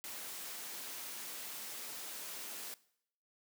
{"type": "noise", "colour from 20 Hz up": "white", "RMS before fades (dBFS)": -45, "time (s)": [0.04, 2.74], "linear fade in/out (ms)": 0, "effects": ["noise-tail reverb RT60 0.7 s tail -20 dB re dry", "high-pass 200 Hz 12 dB/octave"]}